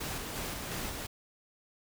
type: noise with tremolo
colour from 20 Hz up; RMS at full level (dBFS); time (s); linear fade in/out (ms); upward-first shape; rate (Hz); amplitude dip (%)
pink; -37; 0-1.07; 10; square; 2.8; 25
effects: none